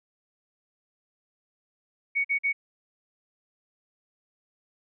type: tone bursts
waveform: sine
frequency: 2232 Hz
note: C#7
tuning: 11 cents sharp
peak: -22 dBFS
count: 3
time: 2.15-2.53 s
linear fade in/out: 20 ms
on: 96 ms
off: 46 ms
effects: none